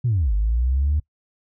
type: linear two-way sweep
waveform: sine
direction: down then up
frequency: 130.3 to 49 to 76.8 Hz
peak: -16 dBFS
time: 0.04-1 s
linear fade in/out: 10 ms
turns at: 0.33 s
effects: noise-tail reverb RT60 0.1 s tail -23 dB re dry + tanh soft clip ceiling -13 dBFS